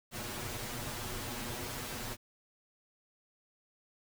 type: noise with comb filter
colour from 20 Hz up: pink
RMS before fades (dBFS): -40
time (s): 0.11-2.17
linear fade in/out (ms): 50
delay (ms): 8.3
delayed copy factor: +1
effects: none